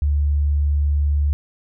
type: tone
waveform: sine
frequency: 72.7 Hz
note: D2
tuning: 17 cents flat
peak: -15 dBFS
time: 0.02-1.33 s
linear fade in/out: 0 ms
effects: none